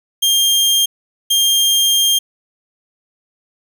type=tone bursts at uneven times; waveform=sawtooth; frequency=3203 Hz; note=G7; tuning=37 cents sharp; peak=-8 dBFS; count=2; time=0.22-0.86 / 1.3-2.19 s; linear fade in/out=10 ms; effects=none